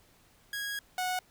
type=tone pair in turn; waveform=sawtooth; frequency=1649 / 734.5 Hz; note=G#6 / F#5; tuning=-13 / -13 cents; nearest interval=octave + major second; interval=1400 cents; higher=first; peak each=-30 / -26 dBFS; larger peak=second; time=0.53-0.79 / 0.98-1.19 s; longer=first; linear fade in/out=2 ms; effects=pink hiss -63 dBFS RMS until 1.3 s